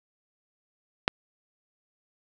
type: click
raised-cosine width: 0.3 ms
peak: -4 dBFS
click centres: 1.079 s
effects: none